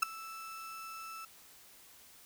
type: tone with ADSR envelope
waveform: 35% pulse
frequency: 1318.5 Hz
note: E6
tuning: in tune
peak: -20 dBFS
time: 0.02-1.25 s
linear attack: 10 ms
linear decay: 5 ms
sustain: -22 dB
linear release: 3 ms
effects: white hiss -58 dBFS RMS until 2.25 s